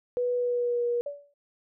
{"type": "tone with pitch glide", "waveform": "sine", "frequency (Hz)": [491, 478.7], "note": ["B4", "A#4"], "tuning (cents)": [-10, 46], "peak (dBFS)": -24, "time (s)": [0.17, 1.01], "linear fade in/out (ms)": 0, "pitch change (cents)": -44, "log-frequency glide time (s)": [0.35, 0.85]}
{"type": "tone with exponential decay", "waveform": "sine", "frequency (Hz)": 574, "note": "D5", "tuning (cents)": -40, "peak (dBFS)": -28, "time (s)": [1.06, 1.34], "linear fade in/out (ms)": 5, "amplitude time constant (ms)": 59}
{"effects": []}